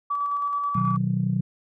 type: tone with tremolo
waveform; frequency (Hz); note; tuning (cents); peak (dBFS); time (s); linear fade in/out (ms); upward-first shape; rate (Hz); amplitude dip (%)
sine; 1149; D6; -38; -22; 0.1-0.97; 10; square; 9.3; 25
type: chord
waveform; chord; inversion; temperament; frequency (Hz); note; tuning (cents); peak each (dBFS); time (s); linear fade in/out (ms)
sine; B major; none; just; 123.47 / 154.34 / 185.21; B2 / D#3 / F#3; 0 / -14 / +2; -25 / -27 / -24; 0.75-1.41; 5
effects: tanh soft clip ceiling -11 dBFS